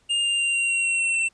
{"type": "tone with pitch steps", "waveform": "square", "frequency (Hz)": [2815, 2797, 2779, 2762, 2744, 2727, 2710, 2693], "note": ["F7", "F7", "F7", "F7", "F7", "F7", "E7", "E7"], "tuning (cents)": [13, 2, -9, -20, -31, -42, 47, 36], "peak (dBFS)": -21, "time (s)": [0.09, 1.29], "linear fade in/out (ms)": 20, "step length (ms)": 150, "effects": ["pink hiss -63 dBFS RMS until 1.33 s", "resampled to 22050 Hz"]}